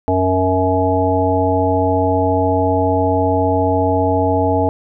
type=harmonic tone with a mistuned harmonic; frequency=92.7 Hz; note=F#2; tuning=4 cents sharp; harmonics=1 / 3 / 5 / 7 / 9; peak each=-19 / -19 / -19 / -19 / -19 dBFS; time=0.08-4.69 s; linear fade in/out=0 ms; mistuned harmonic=9; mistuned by=+19 cents; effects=none